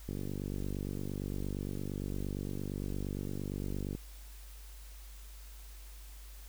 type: click train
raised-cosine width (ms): 3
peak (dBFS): -25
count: 189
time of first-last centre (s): 0.09-3.95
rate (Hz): 48.7
effects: added 50 Hz sine -47 dBFS peak until 6.48 s + white hiss -57 dBFS RMS until 6.48 s